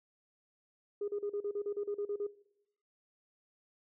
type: tone bursts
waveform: sine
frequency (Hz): 410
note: G#4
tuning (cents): -22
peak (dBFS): -32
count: 12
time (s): 1.01-2.268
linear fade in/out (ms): 5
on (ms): 70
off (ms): 38
effects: noise-tail reverb RT60 0.8 s tail -20 dB re dry + tanh soft clip ceiling -28 dBFS